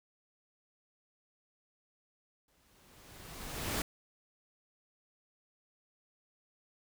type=noise with exponential growth; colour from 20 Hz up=pink; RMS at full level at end=-33 dBFS; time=2.48-3.82 s; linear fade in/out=2 ms; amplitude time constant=290 ms; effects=none